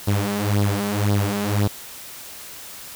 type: tone with flanger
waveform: sawtooth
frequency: 102 Hz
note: G#2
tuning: 31 cents flat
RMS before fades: -21 dBFS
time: 0.07-1.68 s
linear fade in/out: 10 ms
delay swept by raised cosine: 0.2 to 5.2 ms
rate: 1.9 Hz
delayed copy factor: +0.8
effects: white hiss -38 dBFS RMS until 2.95 s